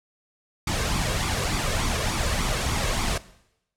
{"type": "noise with flanger", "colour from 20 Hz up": "pink", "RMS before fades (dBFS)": -25, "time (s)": [0.67, 3.18], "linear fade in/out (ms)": 5, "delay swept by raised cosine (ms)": [0.85, 1.85], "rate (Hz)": 3.4, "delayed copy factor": 0.55, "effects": ["noise-tail reverb RT60 0.8 s tail -18 dB re dry", "low-pass 9000 Hz 12 dB/octave"]}